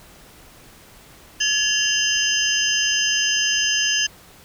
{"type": "tone cluster", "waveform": "sine", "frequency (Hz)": [1710, 2787, 3083, 5060, 6250], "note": ["A6", "F7", "G7", "D#8", "G8"], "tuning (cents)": [-50, -4, -29, 28, -6], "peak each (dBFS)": -24, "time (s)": [1.4, 4.07], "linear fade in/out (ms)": 10, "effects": ["pink hiss -47 dBFS RMS until 4.44 s"]}